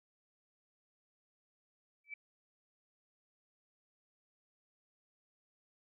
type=tone with exponential growth; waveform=sine; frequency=2311 Hz; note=D7; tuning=28 cents flat; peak=-38 dBFS; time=2.04-2.14 s; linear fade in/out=5 ms; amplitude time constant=20 ms; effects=none